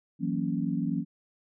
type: chord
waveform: sine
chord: F# dominant seventh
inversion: third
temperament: equal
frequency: 164.81 / 185 / 233.1 / 277.2 Hz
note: E3 / F#3 / A#3 / C#4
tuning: 0 / 0 / 0 / 0 cents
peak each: -32 dBFS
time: 0.19-1.05 s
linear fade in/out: 50 ms
effects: none